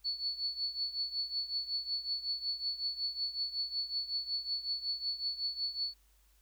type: tone with tremolo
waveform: sine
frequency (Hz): 4435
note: C#8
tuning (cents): 0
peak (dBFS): -30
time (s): 0.04-5.94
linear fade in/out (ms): 20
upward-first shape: triangle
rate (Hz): 5.4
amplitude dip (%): 85
effects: added 50 Hz sine -65 dBFS peak until 6.41 s + white hiss -71 dBFS RMS until 6.41 s